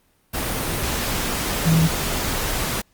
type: tone in noise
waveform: sine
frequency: 162 Hz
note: E3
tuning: 30 cents flat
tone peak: -14 dBFS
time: 1.65-1.88 s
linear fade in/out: 20 ms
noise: pink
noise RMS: -24 dBFS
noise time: 0.33-2.82 s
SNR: +7 dB
effects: pink hiss -62 dBFS RMS until 2.93 s + Opus 32 kbps